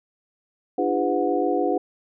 sine tone cluster, 295.4 / 342 / 404.6 / 504 / 730 Hz, D4 / F4 / G#4 / B4 / F#5, +10 / -36 / -45 / +35 / -24 cents, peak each -26 dBFS, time 0.78-1.78 s, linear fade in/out 5 ms, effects none

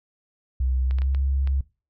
sine tone with pitch glide, 64.3 to 67.85 Hz, C2 to C#2, -30 to -36 cents, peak -20 dBFS, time 0.6-1.61 s, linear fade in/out 5 ms, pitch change +94 cents, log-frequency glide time 0.84-1.15 s
clicks, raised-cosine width 0.3 ms, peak -24 dBFS, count 5, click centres 0.91 / 0.986 / 1.019 / 1.148 / 1.474 s
effects noise-tail reverb RT60 0.3 s tail -20 dB re dry

